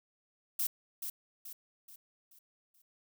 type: noise with echo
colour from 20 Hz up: violet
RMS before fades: -32 dBFS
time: 0.59-0.67 s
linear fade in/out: 5 ms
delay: 430 ms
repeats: 5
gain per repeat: -7 dB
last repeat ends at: 2.82 s
effects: none